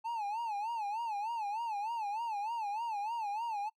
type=tone with vibrato; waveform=triangle; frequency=872 Hz; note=A5; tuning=16 cents flat; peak=-32 dBFS; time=0.04-3.7 s; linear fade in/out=20 ms; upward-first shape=sine; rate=3.3 Hz; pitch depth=140 cents each way; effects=noise-tail reverb RT60 0.1 s tail -26 dB re dry